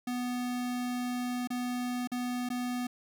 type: tone with dropouts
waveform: square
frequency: 246.9 Hz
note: B3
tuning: in tune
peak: -32 dBFS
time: 0.07-2.87 s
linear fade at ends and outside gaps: 5 ms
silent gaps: 1.474-1.503 / 2.074-2.117 / 2.49-2.501 s
effects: none